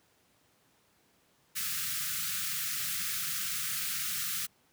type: band-stop noise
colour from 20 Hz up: white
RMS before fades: -34 dBFS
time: 1.55-4.47 s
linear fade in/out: 20 ms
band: 200 to 1200 Hz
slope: 96 dB/octave
effects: pink hiss -68 dBFS RMS until 4.72 s + high-pass 100 Hz 12 dB/octave